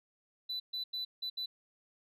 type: tone bursts at uneven times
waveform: sine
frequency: 3987 Hz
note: B7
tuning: 16 cents sharp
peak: -33 dBFS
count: 5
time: 0.49-0.6 / 0.73-0.84 / 0.93-1.05 / 1.22-1.3 / 1.37-1.46 s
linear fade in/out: 10 ms
effects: tanh soft clip ceiling -33 dBFS